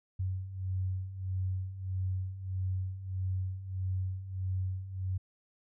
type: beating tone pair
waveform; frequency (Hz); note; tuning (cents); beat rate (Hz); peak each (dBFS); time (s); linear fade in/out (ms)
sine; 92.5 / 94.1; F#2 / F#2; 0 / +30; 1.6; -38 / -33; 0.19-5.18; 10
effects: none